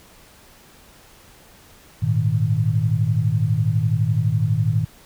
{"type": "chord", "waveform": "sine", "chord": "Ab suspended second", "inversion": "none", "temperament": "equal with one note detuned", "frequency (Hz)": [104.55, 116.54, 155.56], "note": ["Ab2", "Bb2", "Eb3"], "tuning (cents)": [12, 0, 0], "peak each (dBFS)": [-21, -20, -22], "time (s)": [2.02, 4.85], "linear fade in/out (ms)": 10, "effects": ["pink hiss -49 dBFS RMS until 5.05 s"]}